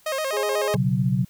sawtooth tone with vibrato, 579 Hz, D5, 25 cents flat, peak -20 dBFS, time 0.06-0.75 s, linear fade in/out 5 ms, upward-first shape square, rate 8.1 Hz, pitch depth 130 cents each way
harmonic tone, 207.7 Hz, G#3, in tune, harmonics 2 / 3 / 4 / 5, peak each -25 / -34 / -34 / -38 dBFS, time 0.32-0.77 s, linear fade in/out 20 ms
sine chord, B suspended second, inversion none, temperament equal, 123.47 / 138.59 / 185 Hz, B2 / C#3 / F#3, 0 / 0 / 0 cents, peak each -23 dBFS, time 0.74-1.25 s, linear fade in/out 5 ms
effects white hiss -57 dBFS RMS until 1.29 s

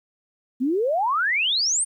sine exponential sweep, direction up, 239.5 to 9290 Hz, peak -19 dBFS, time 0.6-1.85 s, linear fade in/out 20 ms, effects 10-bit

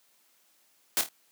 white noise with echo, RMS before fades -25 dBFS, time 0.97-1.01 s, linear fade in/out 0 ms, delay 26 ms, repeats 3, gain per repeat -8 dB, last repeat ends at 1.088 s, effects white hiss -66 dBFS RMS until 1.31 s + high-pass 200 Hz 12 dB/octave

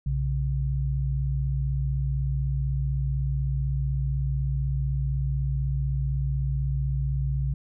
sine tone pair together, 61 / 136.94 Hz, B1 / C#3, -21 / -21 cents, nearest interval octave + major second, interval 1400 cents, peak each -26 dBFS, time 0.06-7.54 s, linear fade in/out 5 ms, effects none

